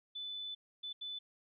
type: tone bursts at uneven times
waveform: sine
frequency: 3499 Hz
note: A7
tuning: 10 cents flat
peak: -40 dBFS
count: 3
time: 0.15-0.55 / 0.83-0.93 / 1.01-1.19 s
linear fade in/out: 10 ms
effects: none